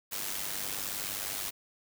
white noise with amplitude modulation, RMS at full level -33 dBFS, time 0.11-1.51 s, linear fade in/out 20 ms, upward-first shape sine, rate 99.3 Hz, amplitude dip 65%, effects none

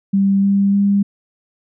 sine tone with pitch steps, 196.5 / 198.44 / 200.4 Hz, G3 / G3 / G3, +4 / +21 / +38 cents, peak -11 dBFS, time 0.13-1.03 s, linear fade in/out 10 ms, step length 300 ms, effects none

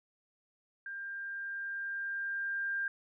sine tone with level ramp, 1595 Hz, G6, 30 cents sharp, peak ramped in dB -39 to -31 dBFS, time 0.86-2.88 s, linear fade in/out 2 ms, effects none

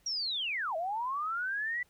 sine linear two-way sweep, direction down then up, 5720 to 623 to 1985 Hz, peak -31 dBFS, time 0.06-1.83 s, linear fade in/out 5 ms, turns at 0.76 s, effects pink hiss -68 dBFS RMS until 1.89 s

